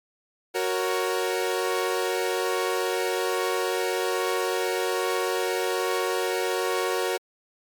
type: chord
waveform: sawtooth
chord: F# major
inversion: none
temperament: equal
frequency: 370 / 466.2 / 554.4 Hz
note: F#4 / A#4 / C#5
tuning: 0 / 0 / 0 cents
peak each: -23 / -24 / -27 dBFS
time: 0.54-7.18 s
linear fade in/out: 20 ms
effects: MP3 96 kbps